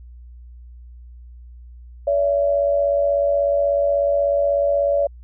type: tone pair together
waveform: sine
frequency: 570 / 666.4 Hz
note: C#5 / E5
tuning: +48 / +19 cents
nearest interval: minor third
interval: 271 cents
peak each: -16 / -23 dBFS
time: 2.07-5.07 s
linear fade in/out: 5 ms
effects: added 60 Hz sine -38 dBFS peak until 5.23 s